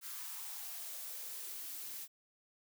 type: noise with high-pass filter sweep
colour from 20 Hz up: blue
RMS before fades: -45 dBFS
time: 0.01-2.08 s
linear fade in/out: 50 ms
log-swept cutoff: 1300 to 210 Hz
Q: 3
effects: none